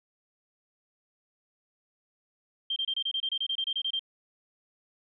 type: tone bursts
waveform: sine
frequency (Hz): 3166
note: G7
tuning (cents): +17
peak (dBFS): -27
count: 15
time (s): 2.7-3.994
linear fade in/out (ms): 5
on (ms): 62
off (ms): 26
effects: none